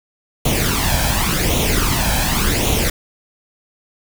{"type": "noise with flanger", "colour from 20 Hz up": "pink", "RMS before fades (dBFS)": -17, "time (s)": [0.45, 2.9], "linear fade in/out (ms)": 5, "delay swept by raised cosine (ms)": [0.3, 1.27], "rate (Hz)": 0.89, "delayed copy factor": 0.65, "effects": []}